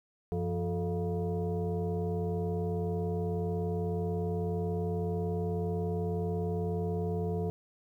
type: tone with frequency modulation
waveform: sine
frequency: 171.6 Hz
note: F3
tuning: 30 cents flat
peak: -29 dBFS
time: 0.32-7.5 s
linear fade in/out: 0 ms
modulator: 265 Hz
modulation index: 1.4
effects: 11-bit